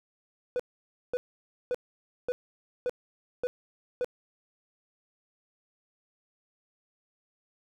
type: tone bursts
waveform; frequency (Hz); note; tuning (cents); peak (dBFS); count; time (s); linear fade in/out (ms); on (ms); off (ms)
triangle; 495.4; B4; +5; -24; 7; 0.56-4.045; 0; 35; 540
effects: none